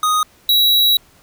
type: tone pair in turn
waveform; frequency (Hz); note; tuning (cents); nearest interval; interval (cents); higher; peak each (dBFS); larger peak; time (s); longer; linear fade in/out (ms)
square; 1244.5 / 3883; D#6 / B7; 0 / -30; octave + minor sixth; 1970; second; -14 / -11; second; 0.03-0.23 / 0.49-0.97; second; 2
effects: pink hiss -51 dBFS RMS until 1.22 s